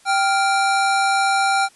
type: tone pair together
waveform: square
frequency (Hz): 783 / 1396.9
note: G5 / F6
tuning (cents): -2 / 0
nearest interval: minor seventh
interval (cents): 1002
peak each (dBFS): -18 / -21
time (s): 0.05-1.69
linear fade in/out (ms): 50
effects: white hiss -52 dBFS RMS until 1.75 s + resampled to 24000 Hz